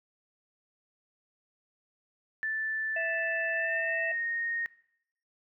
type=tone with pitch glide; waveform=sine; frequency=1760 to 1856.1 Hz; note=A6 to A#6; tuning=0 to -8 cents; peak=-29 dBFS; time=2.43-4.66 s; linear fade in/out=0 ms; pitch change=+92 cents; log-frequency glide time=3.52-3.99 s
type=harmonic tone; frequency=659.3 Hz; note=E5; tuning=in tune; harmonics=1 / 3 / 4; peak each=-33 / -44 / -38 dBFS; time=2.96-4.12 s; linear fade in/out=5 ms
effects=noise-tail reverb RT60 0.7 s tail -20 dB re dry